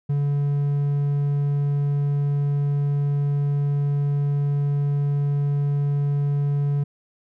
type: tone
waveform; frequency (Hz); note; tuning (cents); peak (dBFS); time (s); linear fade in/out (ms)
triangle; 143.1; D3; -45; -17; 0.09-6.84; 10
effects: none